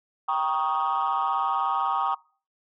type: chord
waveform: sine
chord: Eb dominant seventh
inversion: first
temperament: equal with one note detuned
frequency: 784 / 938.8 / 1108.7 / 1244.5 Hz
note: G5 / Bb5 / Db6 / Eb6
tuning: 0 / +12 / 0 / 0 cents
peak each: -27 dBFS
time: 0.28-2.15 s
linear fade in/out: 10 ms
effects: noise-tail reverb RT60 0.4 s tail -23 dB re dry + tanh soft clip ceiling -17 dBFS